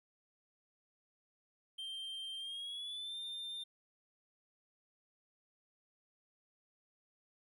triangle tone with pitch glide, 3155 to 3603 Hz, G7 to A7, +10 to +40 cents, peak -40 dBFS, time 1.78-3.64 s, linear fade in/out 10 ms, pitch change +230 cents, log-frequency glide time 2.37-3.18 s, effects none

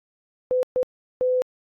sine tone bursts at uneven times, 506 Hz, B4, 42 cents sharp, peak -18 dBFS, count 3, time 0.51-0.63 / 0.76-0.83 / 1.21-1.42 s, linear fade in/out 0 ms, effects AAC 48 kbps

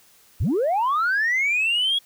sine linear sweep, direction up, 53.4 to 3350 Hz, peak -17 dBFS, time 0.4-1.99 s, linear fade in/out 10 ms, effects tanh soft clip ceiling -16 dBFS + white hiss -55 dBFS RMS until 2.05 s

